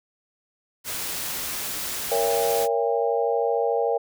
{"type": "noise", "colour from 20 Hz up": "white", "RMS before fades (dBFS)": -30, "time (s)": [0.84, 2.68], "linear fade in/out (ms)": 50}
{"type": "chord", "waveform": "sine", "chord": "A# diminished seventh", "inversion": "none", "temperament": "just", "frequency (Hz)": [466.2, 559.4, 671.3, 805.5], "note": ["A#4", "C#5", "E5", "G5"], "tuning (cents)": [0, 16, 31, 47], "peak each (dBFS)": [-23, -27, -28, -27], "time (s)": [2.11, 3.98], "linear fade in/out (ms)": 10}
{"effects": []}